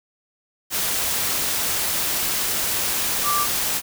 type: tone in noise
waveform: sine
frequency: 1174.7 Hz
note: D6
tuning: in tune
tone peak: -20 dBFS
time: 3.23-3.47 s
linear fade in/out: 50 ms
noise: white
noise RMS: -23 dBFS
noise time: 0.7-3.82 s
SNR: 0 dB
effects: none

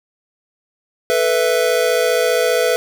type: chord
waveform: square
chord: A suspended second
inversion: none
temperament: just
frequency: 440 / 495 / 660 Hz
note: A4 / B4 / E5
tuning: 0 / +4 / +2 cents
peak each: -21 / -17 / -20 dBFS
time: 1.1-2.76 s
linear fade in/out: 0 ms
effects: none

